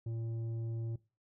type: tone with tanh clipping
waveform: sine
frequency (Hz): 114.4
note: A#2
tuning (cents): -32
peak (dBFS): -37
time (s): 0.06-0.96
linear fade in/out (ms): 5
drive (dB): 8
effects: noise-tail reverb RT60 0.3 s tail -20 dB re dry